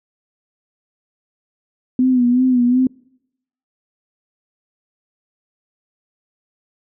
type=tone with vibrato; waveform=sine; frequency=250 Hz; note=B3; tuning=21 cents sharp; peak=-11 dBFS; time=1.99-2.87 s; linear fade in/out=2 ms; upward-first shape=sine; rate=2.7 Hz; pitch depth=60 cents each way; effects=noise-tail reverb RT60 0.8 s tail -26 dB re dry